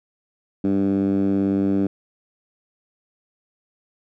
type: tone with band-pass filter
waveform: 10% pulse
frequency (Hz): 98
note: G2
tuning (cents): 0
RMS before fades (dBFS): -20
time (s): 0.64-1.87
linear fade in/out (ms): 5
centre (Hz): 250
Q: 3.4
effects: none